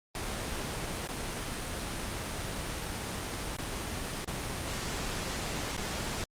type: noise with dropouts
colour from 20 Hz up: pink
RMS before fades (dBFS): -35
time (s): 0.15-6.24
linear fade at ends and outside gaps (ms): 1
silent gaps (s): 1.075-1.088 / 3.567-3.585 / 4.246-4.276 / 5.767-5.777
effects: low-pass 10000 Hz 12 dB/octave + Opus 32 kbps